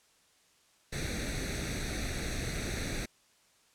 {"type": "noise with comb filter", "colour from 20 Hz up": "pink", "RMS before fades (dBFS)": -35, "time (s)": [0.92, 3.06], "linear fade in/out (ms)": 10, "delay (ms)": 0.49, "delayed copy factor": 0.75, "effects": ["white hiss -66 dBFS RMS until 3.74 s", "low-pass 9000 Hz 12 dB/octave"]}